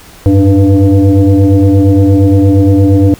sine tone with frequency modulation, 101.8 Hz, G#2, 34 cents flat, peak -3 dBFS, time 0.26-3.14 s, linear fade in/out 0 ms, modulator 195 Hz, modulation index 1.6, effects pink hiss -36 dBFS RMS until 3.19 s

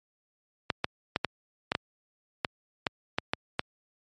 clicks, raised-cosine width 0.3 ms, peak -9 dBFS, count 11, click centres 0.702 / 0.844 / 1.161 / 1.247 / 1.719 / 1.751 / 2.448 / 2.868 / 3.185 / 3.335 / 3.594 s, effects high-pass 80 Hz 12 dB/octave + MP3 48 kbps

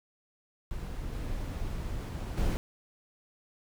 brown noise with level steps, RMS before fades -37 / -35 / -28 dBFS, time 0.71-2.57 s, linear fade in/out 0 ms, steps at 1.12 / 2.37 s, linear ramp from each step 10 ms, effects none

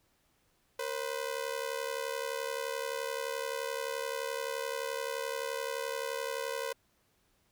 sawtooth ring-modulated tone, 503 Hz, B4, 32 cents sharp, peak -27 dBFS, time 0.79-6.73 s, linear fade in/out 5 ms, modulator 35.8 Hz, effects pink hiss -72 dBFS RMS until 7.51 s

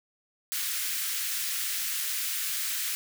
white high-pass noise, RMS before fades -31 dBFS, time 0.52-2.95 s, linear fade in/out 0 ms, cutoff 1500 Hz, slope 24 dB/octave, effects none

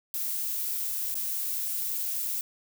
violet noise with dropouts, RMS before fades -31 dBFS, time 0.14-2.41 s, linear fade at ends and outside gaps 1 ms, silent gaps 1.143-1.153 s, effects none

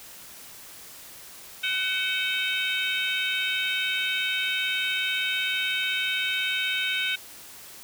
sine tone cluster, 1506 / 2246 / 2596 / 3078 / 3727 Hz, F#6 / C#7 / E7 / G7 / A#7, +30 / +22 / -27 / -32 / -1 cents, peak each -30 dBFS, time 1.63-7.16 s, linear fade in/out 10 ms, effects tanh soft clip ceiling -17 dBFS + white hiss -45 dBFS RMS until 7.83 s

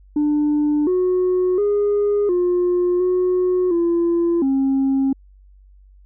sine tone with pitch steps, 297 / 365.6 / 410.7 / 355.9 / 364.4 / 340.8 / 270 Hz, D4 / F#4 / G#4 / F4 / F#4 / F4 / C#4, +20 / -21 / -19 / +33 / -26 / -42 / -45 cents, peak -13 dBFS, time 0.16-5.13 s, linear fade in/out 5 ms, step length 710 ms, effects tanh soft clip ceiling -13 dBFS + added 48 Hz sine -45 dBFS peak until 6.05 s

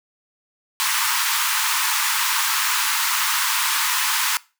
pink high-pass noise, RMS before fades -21 dBFS, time 0.8-4.37 s, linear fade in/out 0 ms, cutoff 890 Hz, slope 96 dB/octave, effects noise-tail reverb RT60 0.3 s tail -21 dB re dry

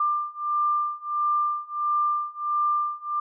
sine beating tone pair, 1190 / 1191.5 Hz, D6 / D6, +22 / +25 cents, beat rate 1.5 Hz, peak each -26 / -25 dBFS, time 0-3.2 s, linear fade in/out 5 ms, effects none

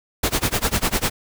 pink noise with tremolo, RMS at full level -18 dBFS, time 0.23-1.1 s, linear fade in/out 5 ms, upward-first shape sine, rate 10 Hz, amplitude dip 95%, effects none

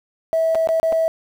sine tone with dropouts, 650 Hz, E5, 24 cents flat, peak -14 dBFS, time 0.33-1.08 s, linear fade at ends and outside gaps 0 ms, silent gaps 0.548-0.554 / 0.673-0.689 / 0.799-0.83 / 0.923-0.927 s, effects tanh soft clip ceiling -10 dBFS + 7-bit

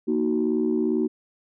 sine chord, D# minor, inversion second, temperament just, 233.3 / 311.1 / 373.4 Hz, A#3 / D#4 / F#4, +2 / 0 / +16 cents, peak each -24 dBFS, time 0.07-1.08 s, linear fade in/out 20 ms, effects tanh soft clip ceiling -13 dBFS

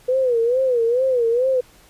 sine tone with vibrato, 491.8 Hz, B4, 7 cents flat, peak -15 dBFS, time 0.08-1.61 s, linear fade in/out 10 ms, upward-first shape sine, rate 2.3 Hz, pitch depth 130 cents each way, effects pink hiss -51 dBFS RMS until 1.89 s + resampled to 32000 Hz

